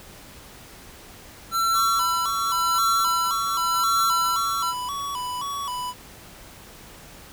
square tone with tremolo, 1348 Hz, E6, 38 cents sharp, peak -19 dBFS, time 1.51-4.74 s, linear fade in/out 50 ms, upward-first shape triangle, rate 0.9 Hz, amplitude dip 55%
square tone with vibrato, 1057 Hz, C6, 17 cents sharp, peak -28 dBFS, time 1.73-5.94 s, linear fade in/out 50 ms, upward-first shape square, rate 1.9 Hz, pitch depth 110 cents each way
effects pink hiss -45 dBFS RMS until 7.32 s

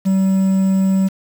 triangle tone with quantisation, 191.7 Hz, G3, 38 cents flat, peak -10 dBFS, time 0.05-1.09 s, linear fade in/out 20 ms, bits 6, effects none

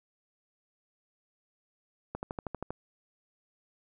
click train, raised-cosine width 1 ms, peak -21 dBFS, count 8, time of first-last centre 2.15-2.706 s, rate 12.6 Hz, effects none

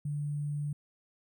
sine tone with sample-and-hold, 146.6 Hz, D3, 3 cents flat, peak -31 dBFS, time 0.05-0.73 s, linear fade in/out 5 ms, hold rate 8820 Hz, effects none

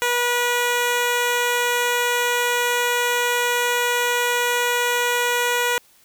10% pulse tone, 484.7 Hz, B4, 32 cents flat, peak -10 dBFS, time 0.02-5.78 s, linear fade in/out 0 ms, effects white hiss -55 dBFS RMS until 6.04 s

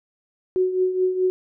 sine tone with tremolo, 370 Hz, F#4, in tune, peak -15 dBFS, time 0.56-1.3 s, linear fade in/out 0 ms, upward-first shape triangle, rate 4.7 Hz, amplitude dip 70%, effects none

